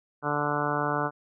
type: harmonic tone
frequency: 146.83 Hz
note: D3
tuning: in tune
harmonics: 1 / 2 / 3 / 4 / 5 / 6 / 7 / 8 / 9 / 10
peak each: -34 / -34 / -34 / -34 / -34 / -34 / -34 / -34 / -34 / -34 dBFS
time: 0.22-1.11 s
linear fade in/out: 50 ms
effects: none